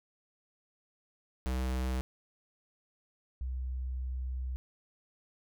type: tone pair in turn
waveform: square / sine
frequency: 64 / 63.77 Hz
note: C2 / C2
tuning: -38 / -44 cents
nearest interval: unison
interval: 6 cents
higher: first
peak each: -31 / -33 dBFS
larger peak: first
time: 1.46-2.01 / 3.41-4.56 s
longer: second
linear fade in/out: 0 ms
effects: none